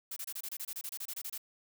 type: noise bursts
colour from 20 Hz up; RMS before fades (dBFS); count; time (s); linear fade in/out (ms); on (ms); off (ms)
blue; -40; 16; 0.11-1.379; 5; 54; 27
effects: none